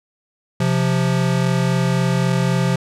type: tone pair together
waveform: square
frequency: 130.7 / 174.46 Hz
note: C3 / F3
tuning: -1 / -2 cents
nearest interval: perfect fourth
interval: 499 cents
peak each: -19 / -19 dBFS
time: 0.6-2.76 s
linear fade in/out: 5 ms
effects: low-pass 9000 Hz 12 dB/octave